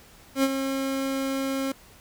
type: tone with ADSR envelope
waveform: 30% pulse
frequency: 269.7 Hz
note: C#4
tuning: 47 cents flat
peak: -15 dBFS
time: 0.35-1.72 s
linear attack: 84 ms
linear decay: 43 ms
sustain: -8 dB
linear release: 4 ms
effects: pink hiss -52 dBFS RMS until 2 s